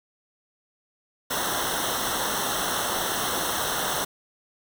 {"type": "noise with comb filter", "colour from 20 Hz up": "pink", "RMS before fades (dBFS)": -27, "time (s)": [1.3, 4.05], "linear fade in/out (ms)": 10, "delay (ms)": 0.42, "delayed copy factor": -0.9, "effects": []}